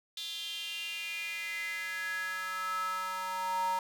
square tone with high-pass filter sweep, 186 Hz, F#3, 9 cents sharp, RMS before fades -36 dBFS, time 0.17-3.79 s, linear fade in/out 2 ms, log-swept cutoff 3600 to 880 Hz, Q 6.6, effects none

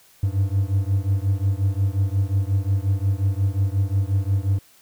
triangle beating tone pair, 95.5 / 101.1 Hz, G2 / G#2, -45 / -46 cents, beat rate 5.6 Hz, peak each -19 / -20 dBFS, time 0.23-4.59 s, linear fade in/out 5 ms, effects white hiss -54 dBFS RMS until 4.81 s

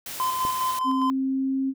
white noise, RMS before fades -35 dBFS, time 0.06-0.79 s, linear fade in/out 2 ms
triangle tone with tremolo, 1028 Hz, C6, 31 cents flat, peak -20 dBFS, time 0.2-1.1 s, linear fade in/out 0 ms, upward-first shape square, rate 4.9 Hz, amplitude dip 35%
click, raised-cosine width 2 ms, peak -20 dBFS, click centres 0.451 s
sine tone with pitch glide, 265.9 to 267.6 Hz, C4 to C4, +28 to +39 cents, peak -22 dBFS, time 0.84-1.74 s, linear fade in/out 50 ms, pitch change +11 cents, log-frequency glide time 1.25-1.62 s
effects none

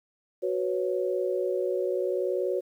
sine chord, F# suspended fourth, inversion none, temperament equal, 370 / 493.9 / 554.4 Hz, F#4 / B4 / C#5, 0 / 0 / 0 cents, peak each -28 / -31 / -30 dBFS, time 0.42-2.61 s, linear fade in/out 20 ms, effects 10-bit

